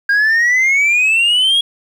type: exponential sweep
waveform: sine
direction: up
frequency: 1607 to 3325 Hz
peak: -7 dBFS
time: 0.09-1.61 s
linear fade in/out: 5 ms
effects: tanh soft clip ceiling -9 dBFS + 7-bit